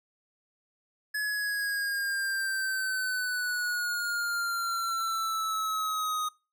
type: exponential sweep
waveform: square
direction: down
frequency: 1703 to 1244.5 Hz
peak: -29 dBFS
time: 1.14-6.29 s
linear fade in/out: 10 ms
effects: noise-tail reverb RT60 0.3 s tail -24 dB re dry